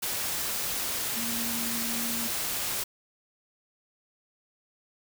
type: tone in noise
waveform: sine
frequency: 232.3 Hz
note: A#3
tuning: 6 cents flat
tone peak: -35 dBFS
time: 1.16-2.28 s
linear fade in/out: 10 ms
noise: white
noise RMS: -31 dBFS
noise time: 0.02-2.84 s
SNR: -7 dB
effects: none